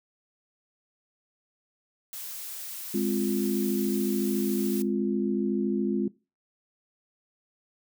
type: noise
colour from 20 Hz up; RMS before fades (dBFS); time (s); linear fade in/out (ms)
blue; -38; 2.13-4.82; 0
type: chord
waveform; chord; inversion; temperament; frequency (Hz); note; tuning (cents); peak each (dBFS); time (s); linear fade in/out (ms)
sine; F minor; first; equal; 207.7 / 261.6 / 349.2; Ab3 / C4 / F4; 0 / 0 / 0; -27 / -30 / -29; 2.94-6.08; 5
effects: noise-tail reverb RT60 0.3 s tail -21 dB re dry